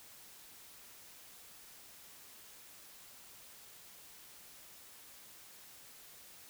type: silence
effects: white hiss -56 dBFS RMS until 6.49 s